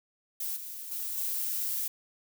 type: noise with level steps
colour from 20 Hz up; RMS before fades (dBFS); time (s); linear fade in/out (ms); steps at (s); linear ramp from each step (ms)
violet; -34 / -41 / -35 / -32; 0.4-1.88; 5; 0.56 / 0.91 / 1.17; 10
effects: none